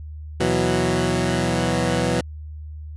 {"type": "chord", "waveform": "15% pulse", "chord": "B suspended fourth", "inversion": "none", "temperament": "equal", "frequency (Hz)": [123.47, 164.81, 185], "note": ["B2", "E3", "F#3"], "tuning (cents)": [0, 0, 0], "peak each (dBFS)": -17, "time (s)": [0.4, 2.21], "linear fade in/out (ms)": 5, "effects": ["added 76 Hz sine -32 dBFS peak until 2.96 s", "resampled to 24000 Hz"]}